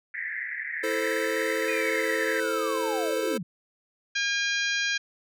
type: band-pass noise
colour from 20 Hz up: pink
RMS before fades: -33 dBFS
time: 0.14-2.4 s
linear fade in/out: 2 ms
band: 1700 to 2100 Hz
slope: 96 dB/octave
type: chord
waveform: square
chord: A minor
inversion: second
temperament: equal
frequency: 329.6 / 440 / 523.3 Hz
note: E4 / A4 / C5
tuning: 0 / 0 / 0 cents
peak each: -34 / -30 / -31 dBFS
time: 0.83-3.38 s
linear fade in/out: 10 ms
type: linear sweep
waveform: sine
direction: down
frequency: 2499 to 151.8 Hz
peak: -31 dBFS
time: 1.68-3.43 s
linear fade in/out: 5 ms
type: harmonic tone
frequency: 810 Hz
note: G#5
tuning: 43 cents flat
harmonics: 2 / 3 / 4 / 5 / 6 / 7 / 8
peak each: -27 / -31 / -33 / -35 / -37 / -38 / -39 dBFS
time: 4.15-4.98 s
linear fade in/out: 10 ms
effects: none